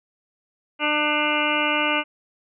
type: harmonic tone with a mistuned harmonic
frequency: 299.4 Hz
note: D4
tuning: 33 cents sharp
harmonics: 1 / 2 / 3 / 4 / 5 / 7 / 8 / 9 / 10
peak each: -28 / -28 / -28 / -28 / -28 / -28 / -28 / -28 / -28 dBFS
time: 0.79-2.04 s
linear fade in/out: 50 ms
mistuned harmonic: 10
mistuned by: -56 cents
effects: none